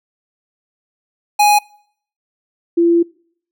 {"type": "tone pair in turn", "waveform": ["square", "sine"], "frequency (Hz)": [830.6, 339.9], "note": ["G#5", "F4"], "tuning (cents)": [0, -47], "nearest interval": "octave + minor third", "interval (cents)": 1547, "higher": "first", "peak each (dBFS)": -9, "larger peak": "neither", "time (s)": [[1.39, 1.59], [2.77, 3.03]], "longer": "second", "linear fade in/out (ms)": 10, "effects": ["noise-tail reverb RT60 0.6 s tail -25 dB re dry"]}